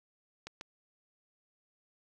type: clicks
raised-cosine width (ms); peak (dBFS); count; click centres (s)
0.2; -25; 2; 0.47 / 0.611
effects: none